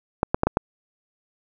clicks, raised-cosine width 1 ms, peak -4 dBFS, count 5, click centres 0.231 / 0.345 / 0.434 / 0.47 / 0.571 s, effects none

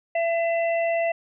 harmonic tone, 671 Hz, E5, 31 cents sharp, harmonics 1 / 3 / 4, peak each -21 / -31 / -33 dBFS, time 0.15-1.12 s, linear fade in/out 5 ms, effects none

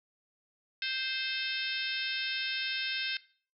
harmonic tone with a mistuned harmonic, 523.3 Hz, C5, in tune, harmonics 3 / 4 / 5 / 6 / 7 / 8 / 9 / 10, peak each -38 / -41 / -37 / -40 / -38 / -42 / -45 / -41 dBFS, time 0.82-3.17 s, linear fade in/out 2 ms, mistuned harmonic 9, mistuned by -36 cents, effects noise-tail reverb RT60 0.4 s tail -17 dB re dry

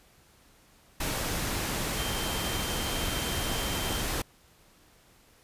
sine tone in noise, 3142 Hz, G7, 3 cents sharp, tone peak -38 dBFS, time 1.97-4.02 s, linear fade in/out 5 ms, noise pink, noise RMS -31 dBFS, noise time 1-4.22 s, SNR -10 dB, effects pink hiss -60 dBFS RMS until 5.43 s + resampled to 32000 Hz

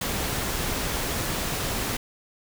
pink noise, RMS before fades -28 dBFS, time 0.01-1.97 s, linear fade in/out 5 ms, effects none

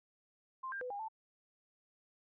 sine tone with pitch steps, 1048 / 1594 / 500 / 809 / 881 Hz, C6 / G6 / B4 / G#5 / A5, +2 / +28 / +21 / -46 / +2 cents, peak -39 dBFS, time 0.63-1.085 s, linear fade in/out 10 ms, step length 91 ms, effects none

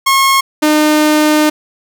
sawtooth tone pair in turn, 1084 / 304.2 Hz, C#6 / D#4, -39 / -39 cents, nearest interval octave + minor seventh, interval 2200 cents, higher first, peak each -4 dBFS, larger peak neither, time 0.06-0.41 / 0.62-1.5 s, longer second, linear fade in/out 10 ms, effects none

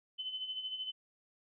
sine tone with tremolo, 3038 Hz, F#7, 45 cents sharp, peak -35 dBFS, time 0.18-0.92 s, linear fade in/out 20 ms, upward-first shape sine, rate 13 Hz, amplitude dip 60%, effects none

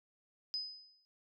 sine tone with exponential decay, 5020 Hz, D#8, 15 cents sharp, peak -33 dBFS, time 0.54-1.05 s, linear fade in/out 0 ms, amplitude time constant 110 ms, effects none

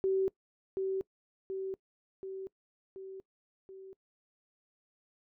sine tone with echo, 383.2 Hz, G4, 39 cents flat, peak -26 dBFS, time 0.04-0.28 s, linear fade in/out 0 ms, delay 730 ms, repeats 5, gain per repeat -4 dB, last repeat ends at 3.93 s, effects noise-tail reverb RT60 0.1 s tail -22 dB re dry

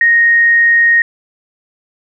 sine tone, 1864.7 Hz, A#6, in tune, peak -6 dBFS, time 0.01-1.02 s, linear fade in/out 2 ms, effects none

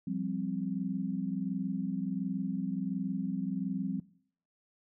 sine chord, F suspended second, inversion none, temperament equal, 174.61 / 196 / 261.6 Hz, F3 / G3 / C4, 0 / 0 / 0 cents, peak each -36 / -35 / -36 dBFS, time 0.07-4 s, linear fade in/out 5 ms, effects noise-tail reverb RT60 0.6 s tail -20 dB re dry

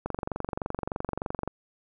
click train, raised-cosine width 1 ms, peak -16 dBFS, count 34, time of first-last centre 0.06-1.476 s, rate 23.3 Hz, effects none

